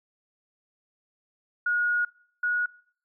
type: tone pair in turn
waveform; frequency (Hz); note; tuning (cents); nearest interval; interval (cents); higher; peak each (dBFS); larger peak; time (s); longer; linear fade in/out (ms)
sine; 1444 / 1454; F#6 / F#6; -43 / -31; unison; 12; second; -22 / -23; first; 1.66-2.05 / 2.43-2.66; first; 5
effects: noise-tail reverb RT60 0.6 s tail -23 dB re dry